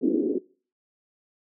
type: band-pass noise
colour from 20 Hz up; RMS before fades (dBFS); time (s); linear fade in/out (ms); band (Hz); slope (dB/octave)
white; -24; 0.01-0.39; 20; 240 to 400; 48
effects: noise-tail reverb RT60 0.4 s tail -21 dB re dry